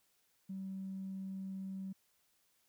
triangle tone with tanh clipping, 191.6 Hz, G3, 39 cents flat, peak -40 dBFS, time 0.49-1.93 s, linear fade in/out 10 ms, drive 4 dB, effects white hiss -75 dBFS RMS until 2.68 s

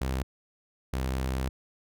sawtooth tone pair in turn, 65.41 / 65.14 Hz, C2 / C2, 0 / -7 cents, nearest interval unison, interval 7 cents, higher first, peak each -24 dBFS, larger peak neither, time 0.01-0.23 / 0.93-1.49 s, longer second, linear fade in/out 5 ms, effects none

